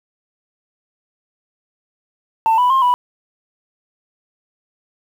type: tone with pitch steps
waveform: sine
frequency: 894 / 989 / 1062 / 984 Hz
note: A5 / B5 / C6 / B5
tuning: +27 / +2 / +25 / -7 cents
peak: -9 dBFS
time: 2.46-2.94 s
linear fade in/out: 0 ms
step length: 120 ms
effects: tanh soft clip ceiling -9 dBFS + 7-bit